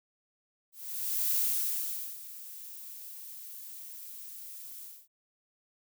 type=noise with ADSR envelope; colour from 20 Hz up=violet; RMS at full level=-28 dBFS; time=0.72-5.08 s; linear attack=640 ms; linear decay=810 ms; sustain=-17 dB; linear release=240 ms; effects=none